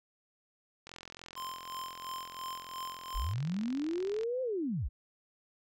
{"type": "click train", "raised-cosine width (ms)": 0.2, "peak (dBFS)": -29, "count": 147, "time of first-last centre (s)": [0.87, 4.234], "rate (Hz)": 43.4}
{"type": "tone with tremolo", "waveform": "square", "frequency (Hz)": 1044, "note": "C6", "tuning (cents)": -4, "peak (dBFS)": -38, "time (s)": [1.36, 3.34], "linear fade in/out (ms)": 10, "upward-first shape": "sine", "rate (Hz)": 2.9, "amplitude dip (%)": 65}
{"type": "linear two-way sweep", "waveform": "sine", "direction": "up then down", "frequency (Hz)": [34, 525, 34], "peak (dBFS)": -31, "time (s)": [3.14, 4.89], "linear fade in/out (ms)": 20, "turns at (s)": 4.42}
{"effects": []}